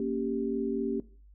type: chord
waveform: sine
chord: G diminished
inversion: first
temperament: equal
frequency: 233.1 / 277.2 / 392 Hz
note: Bb3 / Db4 / G4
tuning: 0 / 0 / 0 cents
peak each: -32 / -33 / -32 dBFS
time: 0-1 s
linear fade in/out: 2 ms
effects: noise-tail reverb RT60 0.4 s tail -18 dB re dry + added 50 Hz sine -52 dBFS peak until 1.34 s